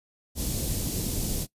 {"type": "band-stop noise", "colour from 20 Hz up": "pink", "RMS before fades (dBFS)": -29, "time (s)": [0.35, 1.47], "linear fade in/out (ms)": 50, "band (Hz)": [350, 5600], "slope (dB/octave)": 12, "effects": ["noise-tail reverb RT60 0.1 s tail -20 dB re dry", "resampled to 32000 Hz"]}